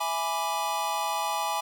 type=chord; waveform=square; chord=E dominant seventh; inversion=none; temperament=equal; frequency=659.3 / 830.6 / 987.8 / 1174.7 Hz; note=E5 / G#5 / B5 / D6; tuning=0 / 0 / 0 / 0 cents; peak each=-37 / -31 / -33 / -34 dBFS; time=0-1.61 s; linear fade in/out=10 ms; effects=none